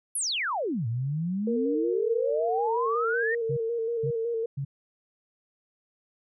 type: exponential two-way sweep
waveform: sine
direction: down then up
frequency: 11600 to 110 to 1885 Hz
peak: -26 dBFS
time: 0.15-3.35 s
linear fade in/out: 5 ms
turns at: 0.87 s
type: tone with vibrato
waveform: sine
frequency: 460 Hz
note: A#4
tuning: 23 cents flat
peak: -26 dBFS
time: 1.47-4.46 s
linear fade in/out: 5 ms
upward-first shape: square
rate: 5.4 Hz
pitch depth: 37 cents each way
type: tone bursts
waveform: sine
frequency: 138.59 Hz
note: C#3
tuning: in tune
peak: -28 dBFS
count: 3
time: 3.49-4.65 s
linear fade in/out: 10 ms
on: 80 ms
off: 460 ms
effects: none